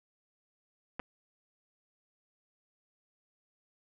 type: clicks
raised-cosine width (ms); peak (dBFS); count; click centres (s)
0.5; -23; 2; 0.995 / 0.999
effects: none